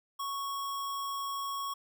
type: tone with sample-and-hold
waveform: sine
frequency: 1108.7 Hz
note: C#6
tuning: in tune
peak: -33 dBFS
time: 0.19-1.74 s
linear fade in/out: 10 ms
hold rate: 4410 Hz
effects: none